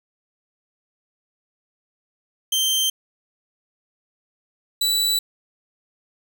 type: tone pair in turn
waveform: sawtooth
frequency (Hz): 3136 / 3951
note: G7 / B7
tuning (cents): 0 / 0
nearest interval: major third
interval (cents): 400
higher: second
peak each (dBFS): -15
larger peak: neither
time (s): 2.52-2.9 / 4.81-5.19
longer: neither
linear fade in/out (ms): 5
effects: none